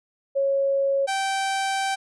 sine / sawtooth tone pair in turn, 550 / 777.8 Hz, C#5 / G5, -14 / -14 cents, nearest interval tritone, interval 600 cents, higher second, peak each -19 dBFS, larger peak neither, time 0.35-1.07 / 1.07-1.96 s, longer second, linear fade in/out 20 ms, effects resampled to 24000 Hz

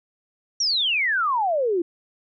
sine exponential sweep, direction down, 5840 to 328.8 Hz, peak -19 dBFS, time 0.6-1.82 s, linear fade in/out 5 ms, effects none

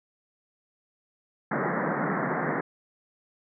pink band-pass noise, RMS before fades -28 dBFS, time 1.51-2.61 s, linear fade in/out 5 ms, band 140 to 2000 Hz, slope 96 dB/octave, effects none

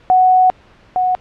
sine tone pair in turn, 741 / 735.5 Hz, F#5 / F#5, +2 / -11 cents, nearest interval unison, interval 13 cents, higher first, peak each -7 / -12 dBFS, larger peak first, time 0.1-0.5 / 0.96-1.15 s, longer first, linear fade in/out 0 ms, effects pink hiss -47 dBFS RMS until 1.2 s + low-pass 3000 Hz 12 dB/octave

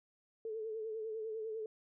sine tone with vibrato, 440 Hz, A4, in tune, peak -38 dBFS, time 0.45-1.66 s, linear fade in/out 2 ms, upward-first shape triangle, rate 10 Hz, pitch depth 60 cents each way, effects none

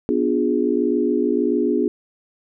sine chord, B diminished seventh, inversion none, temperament equal with one note detuned, 246.9 / 293.7 / 353.7 / 415.3 Hz, B3 / D4 / F4 / Ab4, 0 / 0 / +22 / 0 cents, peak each -22 dBFS, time 0.09-1.88 s, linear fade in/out 0 ms, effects none

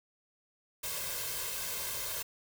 white noise with comb filter, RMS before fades -37 dBFS, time 0.83-2.23 s, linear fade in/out 10 ms, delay 1.9 ms, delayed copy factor +0.7, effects none

